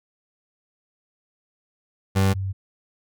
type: tone pair in turn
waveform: 30% pulse / sine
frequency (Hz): 96.7 / 96.16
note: G2 / G2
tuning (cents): -23 / -33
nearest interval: unison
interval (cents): 10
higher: first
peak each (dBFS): -14 / -24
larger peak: first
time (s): 2.15-2.34 / 2.34-2.53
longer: neither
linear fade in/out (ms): 20
effects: none